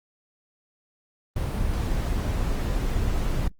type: noise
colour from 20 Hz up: brown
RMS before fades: -25 dBFS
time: 1.36-3.48 s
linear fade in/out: 5 ms
effects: noise-tail reverb RT60 0.1 s tail -26 dB re dry + Opus 24 kbps